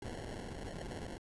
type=noise with sample-and-hold; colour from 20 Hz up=pink; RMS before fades=-44 dBFS; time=0.02-1.18 s; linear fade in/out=2 ms; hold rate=1225 Hz; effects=resampled to 24000 Hz